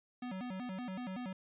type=tone with vibrato; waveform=square; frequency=215.8 Hz; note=A3; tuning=33 cents flat; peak=-40 dBFS; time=0.22-1.33 s; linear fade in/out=5 ms; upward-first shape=square; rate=5.3 Hz; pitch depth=240 cents each way; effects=resampled to 8000 Hz